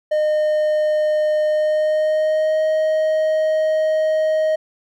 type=tone with pitch glide; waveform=triangle; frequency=611 to 626 Hz; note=D#5 to D#5; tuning=-32 to +10 cents; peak=-13 dBFS; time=0.11-4.56 s; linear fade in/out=10 ms; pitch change=+42 cents; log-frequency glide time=1.46-2.63 s; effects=none